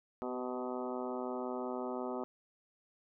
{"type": "harmonic tone with a mistuned harmonic", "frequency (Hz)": 125.6, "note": "B2", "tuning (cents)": 30, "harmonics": [2, 3, 4, 5, 6, 7, 8, 9, 10], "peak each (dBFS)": [-41, -41, -44, -44, -47, -47, -51, -52, -49], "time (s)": [0.22, 2.24], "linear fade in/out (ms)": 0, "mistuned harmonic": 3, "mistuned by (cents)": 18, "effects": []}